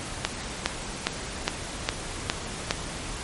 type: click train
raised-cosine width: 0.2 ms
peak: -4 dBFS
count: 7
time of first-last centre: 0.25-2.709 s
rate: 2.44 Hz
effects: pink hiss -35 dBFS RMS until 3.23 s + MP3 48 kbps